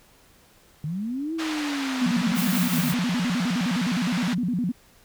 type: linear two-way sweep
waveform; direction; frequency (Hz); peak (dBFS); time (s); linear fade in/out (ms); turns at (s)
sine; up then down; 142.5 to 329.3 to 146.6; -26; 0.84-2.93; 2; 1.34
type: band-pass noise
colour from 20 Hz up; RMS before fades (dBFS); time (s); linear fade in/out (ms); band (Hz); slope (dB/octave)
pink; -33; 1.38-4.35; 20; 880 to 4600; 12
type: tone with vibrato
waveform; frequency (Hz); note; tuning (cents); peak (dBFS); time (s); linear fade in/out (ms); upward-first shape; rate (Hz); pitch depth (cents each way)
sine; 208.9; G#3; +10; -22; 2.01-4.72; 10; square; 9.7; 280
type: noise with tremolo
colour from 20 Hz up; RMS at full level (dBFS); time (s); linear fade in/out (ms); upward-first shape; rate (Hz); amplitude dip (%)
blue; -30; 2.34-2.95; 50; sine; 5.3; 25
effects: pink hiss -56 dBFS RMS until 5.04 s